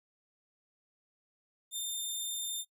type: tone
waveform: 15% pulse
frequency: 3609 Hz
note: A7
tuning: 43 cents sharp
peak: -28 dBFS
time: 1.71-2.65 s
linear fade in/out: 50 ms
effects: noise-tail reverb RT60 0.1 s tail -22 dB re dry